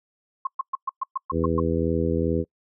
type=tone bursts; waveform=sine; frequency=1068 Hz; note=C6; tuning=35 cents sharp; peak=-22 dBFS; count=9; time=0.45-1.599 s; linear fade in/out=5 ms; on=21 ms; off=120 ms
type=harmonic tone; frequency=82.41 Hz; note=E2; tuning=in tune; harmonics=1 / 2 / 3 / 4 / 5 / 6; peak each=-28 / -28 / -28 / -28 / -28 / -28 dBFS; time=1.31-2.45 s; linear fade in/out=50 ms
effects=noise-tail reverb RT60 0.1 s tail -26 dB re dry